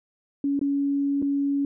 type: tone with dropouts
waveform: sine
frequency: 280.9 Hz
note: C#4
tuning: 23 cents sharp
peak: -21 dBFS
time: 0.44-1.65 s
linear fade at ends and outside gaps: 2 ms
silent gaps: 0.593-0.613 / 1.218-1.224 s
effects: none